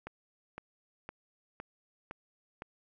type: click train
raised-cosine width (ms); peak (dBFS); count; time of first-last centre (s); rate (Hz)
0.5; -26; 6; 0.07-2.621; 1.96
effects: none